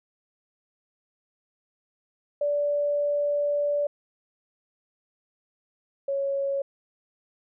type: tone pair in turn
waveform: sine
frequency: 581 / 553.5 Hz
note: D5 / C#5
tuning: -19 / -3 cents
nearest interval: minor second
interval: 84 cents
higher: first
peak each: -22 / -24 dBFS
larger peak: first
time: 2.41-3.87 / 6.08-6.62 s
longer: first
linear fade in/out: 5 ms
effects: none